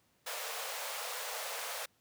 pink high-pass noise, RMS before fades -40 dBFS, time 0.26-1.86 s, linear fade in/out 10 ms, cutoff 460 Hz, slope 96 dB/octave, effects pink hiss -72 dBFS RMS until 2 s + high-pass 80 Hz 12 dB/octave

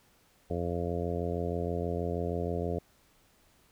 harmonic tone, 86.3 Hz, F2, 20 cents flat, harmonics 1 / 2 / 3 / 4 / 5 / 6 / 7 / 8, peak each -35 / -37 / -40 / -40 / -36 / -39 / -41 / -41 dBFS, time 0.5-2.79 s, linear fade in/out 5 ms, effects pink hiss -65 dBFS RMS until 3.71 s

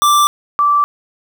square / sine tone pair in turn, 1174.7 / 1165.2 Hz, D6 / D6, 0 / -14 cents, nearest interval unison, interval 14 cents, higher first, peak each -9 dBFS, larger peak neither, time 0.02-0.27 / 0.59-0.84 s, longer neither, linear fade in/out 0 ms, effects 8-bit

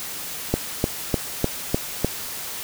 click train, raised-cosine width 2 ms, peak -5 dBFS, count 6, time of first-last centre 0.54-2.046 s, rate 3.32 Hz, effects white hiss -32 dBFS RMS until 2.63 s

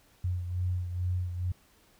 sine beating tone pair, 89.7 / 92 Hz, F2 / F#2, +47 / -9 cents, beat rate 2.3 Hz, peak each -29 / -37 dBFS, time 0.24-1.52 s, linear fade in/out 5 ms, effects pink hiss -63 dBFS RMS until 1.99 s

